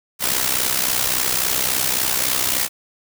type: noise with amplitude modulation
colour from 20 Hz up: white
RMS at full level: -17 dBFS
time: 0.19-2.69 s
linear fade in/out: 50 ms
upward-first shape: sine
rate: 63.6 Hz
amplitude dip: 70%
effects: none